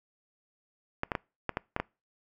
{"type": "clicks", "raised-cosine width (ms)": 0.5, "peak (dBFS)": -14, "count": 7, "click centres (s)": [1.034, 1.118, 1.152, 1.493, 1.571, 1.764, 1.8], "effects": ["noise-tail reverb RT60 0.3 s tail -25 dB re dry"]}